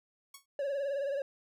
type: tone with exponential decay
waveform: 5% pulse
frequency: 1108.7 Hz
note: C#6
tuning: in tune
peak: -33 dBFS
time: 0.34-0.46 s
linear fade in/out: 5 ms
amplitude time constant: 26 ms
type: tone with vibrato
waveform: triangle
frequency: 558 Hz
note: C#5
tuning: 11 cents sharp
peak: -29 dBFS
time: 0.59-1.22 s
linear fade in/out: 2 ms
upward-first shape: triangle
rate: 19 Hz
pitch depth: 80 cents each way
effects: none